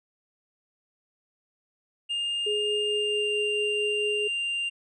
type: tone with pitch glide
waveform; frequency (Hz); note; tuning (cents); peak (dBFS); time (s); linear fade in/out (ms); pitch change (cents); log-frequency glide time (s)
triangle; 2815 to 2789; F7 to F7; +13 to -3; -25; 2.09-4.7; 20; -16; 2.78-3.34
type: tone with tremolo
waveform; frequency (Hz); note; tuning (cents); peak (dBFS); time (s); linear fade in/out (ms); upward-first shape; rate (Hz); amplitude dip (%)
sine; 419.1; G#4; +16; -26; 2.46-4.28; 10; triangle; 4.5; 25
effects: resampled to 24000 Hz